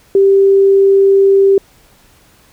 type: tone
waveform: sine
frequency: 392 Hz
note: G4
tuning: in tune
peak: -5 dBFS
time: 0.15-1.58 s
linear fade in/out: 2 ms
effects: pink hiss -48 dBFS RMS until 2.52 s